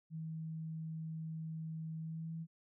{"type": "tone with pitch glide", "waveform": "sine", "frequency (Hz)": [160.1, 163.37], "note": ["D#3", "E3"], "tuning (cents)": [50, -15], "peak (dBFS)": -40, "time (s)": [0.1, 2.47], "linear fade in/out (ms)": 50, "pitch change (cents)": 35, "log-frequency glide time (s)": [1.99, 2.36], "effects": []}